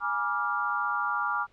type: chord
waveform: sine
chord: G# diminished seventh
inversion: none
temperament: equal with one note detuned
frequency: 830.6 / 965.2 / 1174.7 / 1396.9 Hz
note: G#5 / B5 / D6 / F6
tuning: 0 / -40 / 0 / 0 cents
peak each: -34 / -34 / -30 / -30 dBFS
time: 0-1.47 s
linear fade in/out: 50 ms
effects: pink hiss -64 dBFS RMS until 1.52 s + low-pass 4000 Hz 12 dB/octave